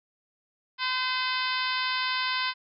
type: harmonic tone with a mistuned harmonic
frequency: 512 Hz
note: C5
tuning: 38 cents flat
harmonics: 2 / 3 / 4 / 5 / 6 / 7 / 8 / 9 / 10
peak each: -31 / -33 / -34 / -35 / -36 / -36 / -37 / -38 / -38 dBFS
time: 0.78-2.54 s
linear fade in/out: 50 ms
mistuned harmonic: 10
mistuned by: -23 cents
effects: none